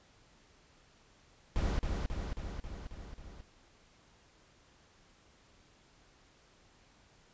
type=noise with echo; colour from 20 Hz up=brown; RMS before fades=-31 dBFS; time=1.56-1.79 s; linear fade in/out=0 ms; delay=270 ms; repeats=6; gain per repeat=-3 dB; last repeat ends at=3.41 s; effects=pink hiss -64 dBFS RMS until 7.33 s + resampled to 16000 Hz